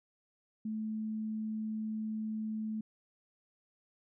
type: tone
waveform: sine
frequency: 217.5 Hz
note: A3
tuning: 20 cents flat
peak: -34 dBFS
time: 0.65-2.81 s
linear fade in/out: 5 ms
effects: none